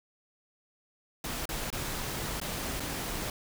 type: noise with dropouts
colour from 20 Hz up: pink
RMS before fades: -35 dBFS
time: 1.24-3.3 s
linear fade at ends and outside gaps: 2 ms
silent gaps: 1.455-1.49 / 1.703-1.727 / 2.401-2.414 / 2.798-2.803 s
effects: none